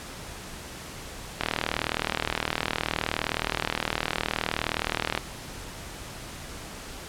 click train, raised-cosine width 0.3 ms, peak -8 dBFS, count 149, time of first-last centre 1.41-5.176 s, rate 39.3 Hz, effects pink hiss -40 dBFS RMS until 7.08 s + low-pass 11000 Hz 12 dB/octave

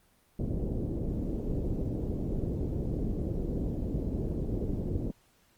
pink low-pass noise, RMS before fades -32 dBFS, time 0.39-5.11 s, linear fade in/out 5 ms, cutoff 440 Hz, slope 24 dB/octave, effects pink hiss -66 dBFS RMS until 5.57 s + Opus 24 kbps

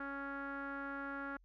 sawtooth tone with low-pass filter, 278 Hz, C#4, 5 cents sharp, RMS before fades -43 dBFS, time 0-1.37 s, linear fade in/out 5 ms, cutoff 1500 Hz, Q 9.1, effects added 44 Hz sine -63 dBFS peak until 1.44 s

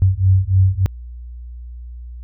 sine beating tone pair, 93.1 / 96.5 Hz, F#2 / G2, +11 / -27 cents, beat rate 3.4 Hz, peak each -14 dBFS, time 0.02-0.86 s, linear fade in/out 0 ms, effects added 60 Hz sine -30 dBFS peak until 2.23 s

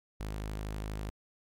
sawtooth tone, 52.3 Hz, G#1, 13 cents sharp, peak -32 dBFS, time 0.2-1.1 s, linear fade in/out 0 ms, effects AAC 64 kbps

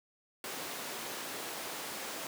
pink high-pass noise, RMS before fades -41 dBFS, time 0.44-2.27 s, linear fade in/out 2 ms, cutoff 330 Hz, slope 12 dB/octave, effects none

